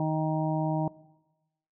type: harmonic tone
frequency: 156.7 Hz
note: D#3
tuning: 13 cents sharp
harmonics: 1 / 2 / 4 / 5 / 6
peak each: -28 / -31 / -34 / -35 / -36 dBFS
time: 0-0.88 s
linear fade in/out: 2 ms
effects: noise-tail reverb RT60 1.0 s tail -20 dB re dry